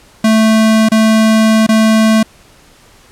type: tone with dropouts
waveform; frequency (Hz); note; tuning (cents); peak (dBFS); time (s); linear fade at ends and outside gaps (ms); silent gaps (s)
square; 220; A3; 0; -7; 0.24-2.23; 5; 0.888-0.917 / 1.666-1.689
effects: pink hiss -44 dBFS RMS until 3.11 s + low-pass 11000 Hz 12 dB/octave